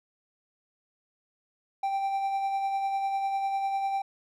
triangle tone with tremolo, 784 Hz, G5, in tune, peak -23 dBFS, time 1.83-4.02 s, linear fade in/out 5 ms, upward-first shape sine, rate 10 Hz, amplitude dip 35%, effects none

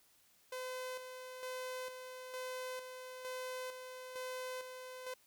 sawtooth tone with tremolo, 510 Hz, C5, 44 cents flat, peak -37 dBFS, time 0.52-5.14 s, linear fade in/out 5 ms, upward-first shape square, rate 1.1 Hz, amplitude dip 50%, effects white hiss -69 dBFS RMS until 5.26 s

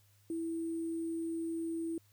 sine tone with sample-and-hold, 329.6 Hz, E4, in tune, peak -34 dBFS, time 0.3-1.98 s, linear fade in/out 2 ms, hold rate 8820 Hz, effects added 101 Hz sine -65 dBFS peak until 2.12 s + white hiss -70 dBFS RMS until 2.12 s

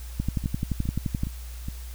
two click trains, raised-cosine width 5 ms, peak -13 / -20 dBFS, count 13 / 4, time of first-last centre 0.2-1.234 / 0.44-1.685 s, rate 11.6 / 2.41 Hz, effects added 60 Hz sine -35 dBFS peak until 1.94 s + white hiss -48 dBFS RMS until 1.94 s

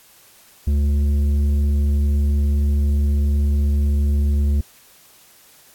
sine tone with tanh clipping, 72 Hz, D2, 34 cents flat, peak -16 dBFS, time 0.67-4.61 s, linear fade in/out 5 ms, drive 8 dB, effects white hiss -50 dBFS RMS until 5.74 s + AAC 64 kbps

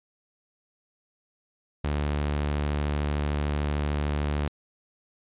sawtooth tone, 73.42 Hz, D2, in tune, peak -21 dBFS, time 1.84-4.48 s, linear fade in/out 5 ms, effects resampled to 8000 Hz

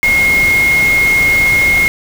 sine tone in noise, 2150 Hz, C7, 47 cents sharp, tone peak -8 dBFS, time 0.03-1.88 s, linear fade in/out 0 ms, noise pink, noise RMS -21 dBFS, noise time 0.03-1.88 s, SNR +10 dB, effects none

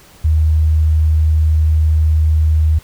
sine tone, 78.1 Hz, D#2, 7 cents sharp, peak -9 dBFS, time 0.24-2.79 s, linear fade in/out 10 ms, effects pink hiss -44 dBFS RMS until 2.83 s

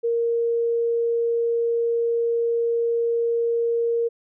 sine tone, 466.2 Hz, A#4, in tune, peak -19 dBFS, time 0.03-4.09 s, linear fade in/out 20 ms, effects none

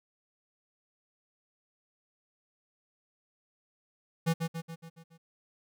square tone with echo, 164.81 Hz, E3, in tune, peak -25 dBFS, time 4.26-4.34 s, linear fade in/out 20 ms, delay 140 ms, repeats 6, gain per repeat -5 dB, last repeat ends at 5.18 s, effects none

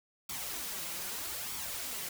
white noise with flanger, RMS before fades -39 dBFS, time 0.29-2.09 s, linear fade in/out 5 ms, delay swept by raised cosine 0.87 to 5.87 ms, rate 0.8 Hz, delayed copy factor +0.55, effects none

